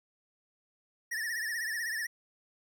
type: tone with vibrato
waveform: square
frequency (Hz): 1816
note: A#6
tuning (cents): -46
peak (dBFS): -33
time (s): 1.11-2.07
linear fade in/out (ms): 10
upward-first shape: triangle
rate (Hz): 16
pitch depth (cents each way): 120
effects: none